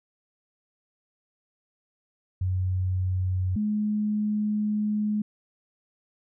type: tone pair in turn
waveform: sine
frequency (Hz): 92.5 / 210.8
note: F#2 / G#3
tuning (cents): 0 / +26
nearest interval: octave + major second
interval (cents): 1426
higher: second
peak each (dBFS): -23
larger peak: neither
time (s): 2.41-3.56 / 3.56-5.22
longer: second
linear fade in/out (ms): 5
effects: none